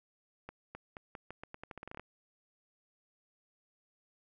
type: accelerating click train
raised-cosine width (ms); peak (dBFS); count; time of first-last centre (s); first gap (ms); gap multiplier
0.5; -29; 16; 0.49-1.996; 260; 0.84
effects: none